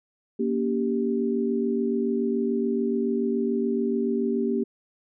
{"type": "chord", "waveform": "sine", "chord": "G diminished", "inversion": "first", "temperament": "just", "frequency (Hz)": [235.2, 282.2, 392], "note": ["Bb3", "Db4", "G4"], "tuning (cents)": [16, 31, 0], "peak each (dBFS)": [-25, -30, -26], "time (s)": [0.39, 4.64], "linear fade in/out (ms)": 10, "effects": []}